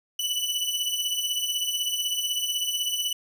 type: beating tone pair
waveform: sawtooth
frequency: 2961 / 2977 Hz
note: F#7 / F#7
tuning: +1 / +10 cents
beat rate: 16 Hz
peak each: -27 / -24 dBFS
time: 0.19-3.13 s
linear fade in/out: 5 ms
effects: none